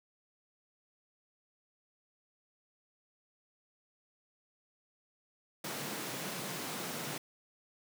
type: high-pass noise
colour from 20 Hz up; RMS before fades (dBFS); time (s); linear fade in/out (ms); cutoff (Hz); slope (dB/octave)
pink; -40; 5.64-7.18; 5; 130; 48
effects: none